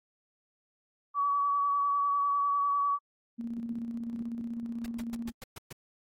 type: tone with vibrato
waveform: sine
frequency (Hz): 1138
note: C#6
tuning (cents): +45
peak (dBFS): -25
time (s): 1.14-2.99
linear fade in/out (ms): 50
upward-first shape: sine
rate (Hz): 10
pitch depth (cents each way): 18
type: tone with tremolo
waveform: sine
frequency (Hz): 232.8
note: A#3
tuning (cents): -2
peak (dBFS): -32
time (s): 3.38-5.32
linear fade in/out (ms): 20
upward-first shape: square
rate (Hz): 16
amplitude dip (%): 40
type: noise bursts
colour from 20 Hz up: pink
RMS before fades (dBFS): -43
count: 7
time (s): 4.84-5.728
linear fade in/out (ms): 5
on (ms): 24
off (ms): 120
effects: AAC 48 kbps